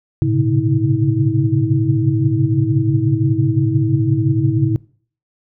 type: tone cluster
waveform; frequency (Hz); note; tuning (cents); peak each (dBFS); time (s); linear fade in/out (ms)
sine; 108.2 / 119.5 / 135.6 / 141.5 / 321.3; A2 / A#2 / C#3 / C#3 / E4; -29 / +43 / -38 / +36 / -44; -19; 0.22-4.76; 0
effects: noise-tail reverb RT60 0.5 s tail -23 dB re dry